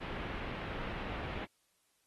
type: low-pass noise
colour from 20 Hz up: pink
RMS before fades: -41 dBFS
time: 0-1.46 s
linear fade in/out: 20 ms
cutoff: 3000 Hz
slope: 24 dB/octave
effects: white hiss -75 dBFS RMS until 2.06 s + AAC 32 kbps